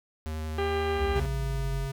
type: tone with vibrato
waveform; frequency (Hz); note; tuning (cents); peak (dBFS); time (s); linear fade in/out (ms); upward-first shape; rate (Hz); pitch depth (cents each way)
square; 78.3; D#2; +11; -32; 0.26-1.26; 0; square; 11; 8
type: harmonic tone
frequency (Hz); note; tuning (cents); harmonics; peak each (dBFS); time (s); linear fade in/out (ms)
398.5; G4; +28; 1 / 2 / 3 / 4 / 5 / 6 / 7 / 8 / 10; -28 / -34 / -38 / -40 / -42 / -44 / -45 / -46 / -48; 0.58-1.2; 5
type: exponential sweep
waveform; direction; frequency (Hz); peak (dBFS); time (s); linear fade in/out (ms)
triangle; down; 68 to 45.17; -27; 0.95-1.89; 50
type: tone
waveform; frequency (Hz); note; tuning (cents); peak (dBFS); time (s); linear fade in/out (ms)
square; 135.5; C#3; -39; -32; 1.15-1.92; 10
effects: none